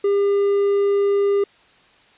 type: tone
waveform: triangle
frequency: 401.6 Hz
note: G4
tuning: 42 cents sharp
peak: -13 dBFS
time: 0.04-1.44 s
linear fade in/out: 5 ms
effects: white hiss -53 dBFS RMS until 2.17 s + resampled to 8000 Hz